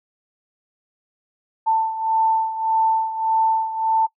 sine beating tone pair, 889 / 890.7 Hz, A5 / A5, +18 / +21 cents, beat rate 1.7 Hz, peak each -18 / -23 dBFS, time 1.66-4.07 s, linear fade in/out 20 ms, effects noise-tail reverb RT60 0.1 s tail -19 dB re dry

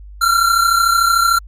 square tone pair together, 1361.6 / 1395 Hz, F6 / F6, -44 / -2 cents, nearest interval unison, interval 42 cents, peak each -13 / -18 dBFS, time 0.21-1.39 s, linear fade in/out 10 ms, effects added 50 Hz sine -33 dBFS peak until 1.47 s + AAC 64 kbps

